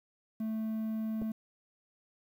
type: tone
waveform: triangle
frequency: 220 Hz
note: A3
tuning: in tune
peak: -30 dBFS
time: 0.4-1.32 s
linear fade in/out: 5 ms
type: clicks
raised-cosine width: 2 ms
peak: -27 / -34 dBFS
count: 2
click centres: 1.217 / 1.224 s
effects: 10-bit